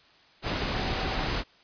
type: tone in noise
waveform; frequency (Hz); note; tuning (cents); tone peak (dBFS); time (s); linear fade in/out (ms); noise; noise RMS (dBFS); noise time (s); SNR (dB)
sine; 761; F#5; +48; -39; 0.7-1.31; 50; pink; -29; 0.42-1.44; -13
effects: white hiss -58 dBFS RMS until 1.63 s + resampled to 11025 Hz